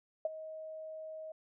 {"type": "tone with ADSR envelope", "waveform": "sine", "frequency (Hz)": 631, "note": "D#5", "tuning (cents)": 24, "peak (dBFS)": -27, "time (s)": [0.25, 1.32], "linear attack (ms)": 3, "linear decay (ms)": 23, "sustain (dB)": -15, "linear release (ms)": 4, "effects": []}